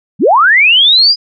sine linear sweep, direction up, 134.9 to 4991 Hz, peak -4 dBFS, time 0.19-1.16 s, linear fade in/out 50 ms, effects none

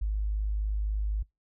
sine tone, 51.91 Hz, G#1, in tune, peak -26 dBFS, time 0.01-1.23 s, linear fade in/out 10 ms, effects noise-tail reverb RT60 0.2 s tail -25 dB re dry

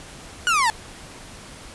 30% pulse linear sweep, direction down, 1480 to 851 Hz, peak -14 dBFS, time 0.47-0.7 s, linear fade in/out 0 ms, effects pink hiss -41 dBFS RMS until 1.74 s + resampled to 24000 Hz

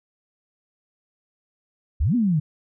sine exponential two-way sweep, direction up then down, 55.8 to 256.6 to 143.2 Hz, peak -17 dBFS, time 2-2.4 s, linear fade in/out 10 ms, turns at 2.15 s, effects none

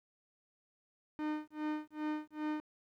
45% pulse tone with tremolo, 304.7 Hz, D#4, 36 cents flat, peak -33 dBFS, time 1.19-2.6 s, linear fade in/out 0 ms, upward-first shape sine, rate 2.5 Hz, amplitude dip 100%, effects low-pass 2000 Hz 12 dB/octave + 12-bit

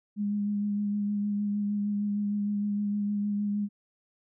sine tone with vibrato, 205.3 Hz, G#3, 20 cents flat, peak -26 dBFS, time 0.16-3.69 s, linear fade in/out 50 ms, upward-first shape sine, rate 6.5 Hz, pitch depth 18 cents each way, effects none

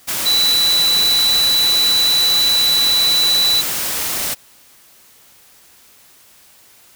sine tone in noise, 3964 Hz, B7, 6 cents sharp, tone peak -12 dBFS, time 0.25-3.62 s, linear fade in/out 20 ms, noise white, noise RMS -21 dBFS, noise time 0.07-4.35 s, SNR +6 dB, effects white hiss -48 dBFS RMS until 6.95 s

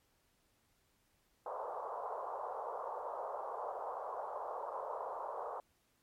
white band-pass noise, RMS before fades -42 dBFS, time 1.46-5.6 s, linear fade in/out 2 ms, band 460 to 1100 Hz, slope 48 dB/octave, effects pink hiss -75 dBFS RMS until 6.02 s + MP3 64 kbps

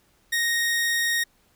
sawtooth tone, 1864.7 Hz, A#6, in tune, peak -18 dBFS, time 0.32-1.24 s, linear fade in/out 10 ms, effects pink hiss -63 dBFS RMS until 1.55 s

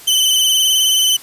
sawtooth tone with vibrato, 3043 Hz, F#7, 48 cents sharp, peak -8 dBFS, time 0.07-1.17 s, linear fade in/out 10 ms, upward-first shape sine, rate 19 Hz, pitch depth 39 cents each way, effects white hiss -38 dBFS RMS until 1.22 s + resampled to 32000 Hz

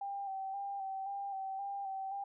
sine tone with vibrato, 784 Hz, G5, in tune, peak -37 dBFS, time 0.01-2.24 s, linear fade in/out 5 ms, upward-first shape square, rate 1.9 Hz, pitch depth 28 cents each way, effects none

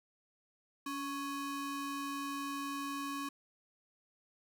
square ring-modulated tone, 694 Hz, F5, 11 cents flat, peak -35 dBFS, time 0.86-3.29 s, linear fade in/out 5 ms, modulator 412 Hz, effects 11-bit

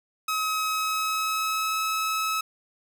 sawtooth tone with pitch glide, 1276 to 1292.3 Hz, D#6 to E6, +43 to -35 cents, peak -21 dBFS, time 0.28-2.41 s, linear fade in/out 5 ms, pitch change +22 cents, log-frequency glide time 0.64-1.8 s, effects none

